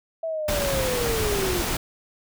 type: linear sweep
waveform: sine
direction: down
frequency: 659 to 341 Hz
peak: -25 dBFS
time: 0.23-1.62 s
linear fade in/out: 5 ms
type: noise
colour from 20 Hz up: pink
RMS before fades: -26 dBFS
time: 0.48-1.77 s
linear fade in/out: 5 ms
effects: none